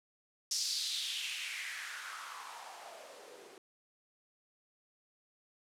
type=noise with band-pass filter sweep; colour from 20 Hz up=blue; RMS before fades=-41 dBFS; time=0.51-3.58 s; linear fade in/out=2 ms; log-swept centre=5500 to 370 Hz; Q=3.8; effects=low-pass 11000 Hz 12 dB/octave